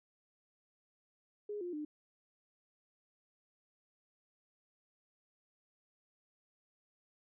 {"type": "tone with pitch steps", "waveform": "sine", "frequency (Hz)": [415.3, 353.3, 300.5], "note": ["G#4", "F4", "D4"], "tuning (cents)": [0, 20, 40], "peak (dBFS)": -38, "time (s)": [1.49, 1.85], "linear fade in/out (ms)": 5, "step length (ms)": 120, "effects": []}